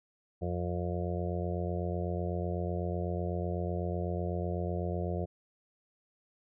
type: harmonic tone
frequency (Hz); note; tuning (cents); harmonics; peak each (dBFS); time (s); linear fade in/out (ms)
88; F2; +14; 1 / 2 / 4 / 5 / 6 / 7 / 8; -34 / -37 / -40 / -41 / -42 / -42 / -43; 0.41-5.26; 20
effects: none